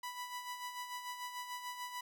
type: tone with tremolo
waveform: sawtooth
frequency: 987.8 Hz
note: B5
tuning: in tune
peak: -36 dBFS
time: 0.03-2.01 s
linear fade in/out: 5 ms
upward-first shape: sine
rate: 6.8 Hz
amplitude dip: 55%
effects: none